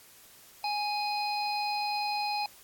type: harmonic tone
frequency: 830 Hz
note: G#5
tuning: 1 cent flat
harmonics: 1 / 3 / 5 / 6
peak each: -30 / -37 / -37 / -40 dBFS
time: 0.64-2.46 s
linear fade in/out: 2 ms
effects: white hiss -55 dBFS RMS until 2.63 s + AAC 64 kbps